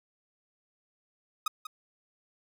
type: tone with echo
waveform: 45% pulse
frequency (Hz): 1253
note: D#6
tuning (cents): +12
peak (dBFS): -26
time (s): 1.46-1.48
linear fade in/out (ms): 5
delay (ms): 190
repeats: 1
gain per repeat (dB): -11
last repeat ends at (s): 1.67
effects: none